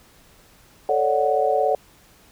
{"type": "chord", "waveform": "sine", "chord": "D major seventh", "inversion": "second", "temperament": "equal with one note detuned", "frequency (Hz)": [440, 554.4, 591.8, 740], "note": ["A4", "C#5", "D5", "F#5"], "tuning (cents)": [0, 0, 13, 0], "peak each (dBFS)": [-23, -23, -24, -21], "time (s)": [0.89, 1.75], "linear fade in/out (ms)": 2, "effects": ["pink hiss -53 dBFS RMS until 2.31 s"]}